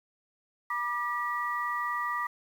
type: tone cluster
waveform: sine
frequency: 968 / 1188 / 1932 Hz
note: B5 / D6 / B6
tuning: -35 / +20 / -39 cents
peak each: -36 / -31 / -34 dBFS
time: 0.7-2.27 s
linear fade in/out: 5 ms
effects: 9-bit